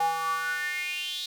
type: tone with high-pass filter sweep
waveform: square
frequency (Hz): 163.4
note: E3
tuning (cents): -15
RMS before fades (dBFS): -30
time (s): 0-1.26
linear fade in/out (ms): 5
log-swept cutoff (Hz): 770 to 3900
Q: 7.4
effects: none